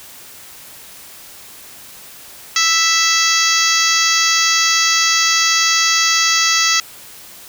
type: harmonic tone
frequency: 659.3 Hz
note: E5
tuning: in tune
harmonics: 2 / 3 / 4 / 5 / 6 / 7 / 8 / 9 / 10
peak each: -20 / -19 / -22 / -22 / -23 / -20 / -21 / -21 / -20 dBFS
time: 2.56-6.8 s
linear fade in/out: 2 ms
effects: white hiss -38 dBFS RMS until 7.48 s